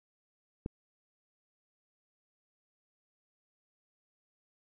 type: click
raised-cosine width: 3 ms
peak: -22 dBFS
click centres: 0.661 s
effects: none